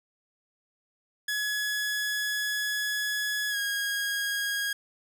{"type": "tone with pitch glide", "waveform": "sawtooth", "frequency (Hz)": [1690, 1639], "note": ["G#6", "G#6"], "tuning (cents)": [30, -23], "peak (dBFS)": -24, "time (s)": [1.28, 4.73], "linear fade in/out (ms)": 5, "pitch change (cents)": -53, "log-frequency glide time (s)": [3.5, 3.57], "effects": []}